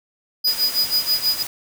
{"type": "tone with tremolo", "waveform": "square", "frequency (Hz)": 4940, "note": "D#8", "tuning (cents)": -13, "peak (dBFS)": -15, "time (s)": [0.44, 1.43], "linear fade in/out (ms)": 10, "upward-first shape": "sine", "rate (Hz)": 6.2, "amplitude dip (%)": 90}
{"type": "noise", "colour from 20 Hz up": "white", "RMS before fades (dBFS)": -30, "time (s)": [0.47, 1.47], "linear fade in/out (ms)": 2}
{"effects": []}